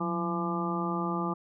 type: harmonic tone with a mistuned harmonic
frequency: 170 Hz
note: F3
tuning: 46 cents flat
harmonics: 1 / 2 / 3 / 4 / 5 / 6 / 7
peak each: -32 / -34 / -42 / -41 / -37 / -40 / -34 dBFS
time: 0-1.34 s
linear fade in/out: 10 ms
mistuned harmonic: 1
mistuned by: +86 cents
effects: none